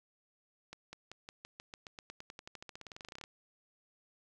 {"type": "accelerating click train", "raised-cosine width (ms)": 0.2, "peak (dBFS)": -29, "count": 30, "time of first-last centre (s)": [0.73, 3.239], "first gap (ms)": 200, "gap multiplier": 0.93, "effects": []}